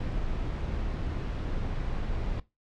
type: noise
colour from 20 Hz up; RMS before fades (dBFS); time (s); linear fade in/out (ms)
brown; -31; 0-2.4; 5
effects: noise-tail reverb RT60 0.2 s tail -18 dB re dry + low-pass 4000 Hz 12 dB/octave